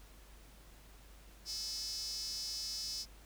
sawtooth tone with high-pass filter, 434.3 Hz, A4, 23 cents flat, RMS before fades -41 dBFS, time 1.45-3.06 s, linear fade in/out 50 ms, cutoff 5100 Hz, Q 9.6, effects added 50 Hz sine -56 dBFS peak until 3.25 s + pink hiss -61 dBFS RMS until 3.25 s

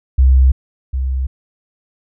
sine tone pair in turn, 65.41 / 65.41 Hz, C2 / C2, 0 / 0 cents, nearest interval unison, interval 0 cents, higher neither, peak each -5 / -15 dBFS, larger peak first, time 0.18-0.52 / 0.93-1.27 s, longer neither, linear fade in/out 10 ms, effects tanh soft clip ceiling -2 dBFS

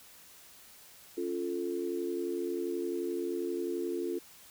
sine chord, Db augmented, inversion none, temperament equal, 277.2 / 349.2 / 440 Hz, Db4 / F4 / A4, 0 / 0 / 0 cents, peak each -39 / -33 / -38 dBFS, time 1.17-4.19 s, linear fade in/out 10 ms, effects white hiss -55 dBFS RMS until 4.5 s

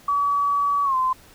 sine tone with pitch glide, 1140 to 1033.4 Hz, C#6 to C6, +48 to -22 cents, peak -18 dBFS, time 0.08-1.13 s, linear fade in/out 5 ms, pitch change -170 cents, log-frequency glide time 0.84-0.96 s, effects pink hiss -50 dBFS RMS until 1.34 s

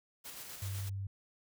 white noise with tremolo, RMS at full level -46 dBFS, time 0.24-0.9 s, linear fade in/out 20 ms, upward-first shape square, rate 7.9 Hz, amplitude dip 30%
sine tone, 98 Hz, G2, in tune, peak -36 dBFS, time 0.62-1.07 s, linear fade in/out 5 ms
effects none

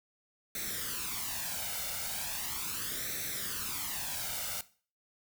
white noise with flanger, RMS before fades -37 dBFS, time 0.55-4.61 s, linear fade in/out 2 ms, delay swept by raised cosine 0.5 to 1.4 ms, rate 0.38 Hz, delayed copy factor +0.7, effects noise-tail reverb RT60 0.4 s tail -17 dB re dry

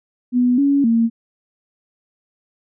sine tone with pitch steps, 246.9 / 280.8 / 229.4 Hz, B3 / C#4 / A#3, 0 / +22 / -28 cents, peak -12 dBFS, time 0.32-1.1 s, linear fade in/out 50 ms, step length 260 ms, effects none

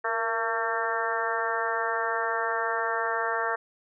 harmonic tone with a mistuned harmonic, 225.9 Hz, A3, 46 cents sharp, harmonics 2 / 3 / 4 / 5 / 6 / 7 / 8, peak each -33 / -33 / -33 / -33 / -33 / -33 / -33 dBFS, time 0.04-3.56 s, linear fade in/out 10 ms, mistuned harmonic 2, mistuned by +43 cents, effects none

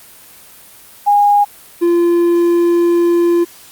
sine / triangle tone pair in turn, 819 / 344.3 Hz, G#5 / F4, -24 / -25 cents, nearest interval octave + minor third, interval 1501 cents, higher first, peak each -7 dBFS, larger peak neither, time 1.06-1.45 / 1.81-3.45 s, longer second, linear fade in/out 20 ms, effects white hiss -40 dBFS RMS until 3.71 s + Opus 32 kbps

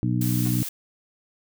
harmonic tone, 61 Hz, B1, 21 cents flat, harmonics 2 / 3 / 4 / 5, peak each -23 / -27 / -29 / -29 dBFS, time 0.03-0.63 s, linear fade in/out 0 ms
blue noise, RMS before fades -32 dBFS, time 0.21-0.69 s, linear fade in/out 5 ms
sawtooth tone with exponential decay, 362 Hz, F#4, 38 cents flat, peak -30 dBFS, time 0.46-0.57 s, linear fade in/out 0 ms, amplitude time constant 23 ms
effects none

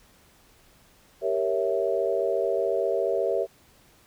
sine chord, G diminished seventh, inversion none, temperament equal, 392 / 466.2 / 554.4 / 659.3 Hz, G4 / Bb4 / Db5 / Fb5, 0 / 0 / 0 / 0 cents, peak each -28 dBFS, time 1.21-3.47 s, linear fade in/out 50 ms, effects pink hiss -58 dBFS RMS until 4.06 s

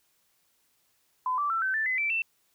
sine tone with pitch steps, 1014 / 1164.8 / 1338 / 1536.9 / 1765.5 / 2028 / 2330 / 2676 Hz, B5 / D6 / E6 / G6 / A6 / B6 / D7 / E7, +45 / -15 / +25 / -35 / +5 / +45 / -14 / +25 cents, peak -25 dBFS, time 1.26-2.22 s, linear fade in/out 2 ms, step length 120 ms, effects white hiss -70 dBFS RMS until 2.54 s

